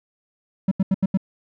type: tone bursts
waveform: triangle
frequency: 191.1 Hz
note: G3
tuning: 44 cents flat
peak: -13 dBFS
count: 5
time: 0.68-1.174 s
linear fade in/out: 5 ms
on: 34 ms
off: 81 ms
effects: none